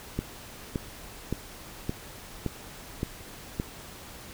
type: click train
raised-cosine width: 3 ms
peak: -15 dBFS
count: 7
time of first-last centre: 0.19-3.599 s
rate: 1.76 Hz
effects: pink hiss -45 dBFS RMS until 4.33 s